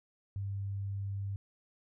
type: tone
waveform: sine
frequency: 99 Hz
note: G2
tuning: 18 cents sharp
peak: -34 dBFS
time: 0.36-1.36 s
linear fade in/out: 0 ms
effects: none